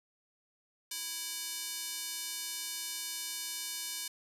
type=tone with high-pass filter; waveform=square; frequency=329.9 Hz; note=E4; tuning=1 cent sharp; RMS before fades=-39 dBFS; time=0.91-4.08 s; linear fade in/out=5 ms; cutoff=4300 Hz; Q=0.73; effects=resampled to 32000 Hz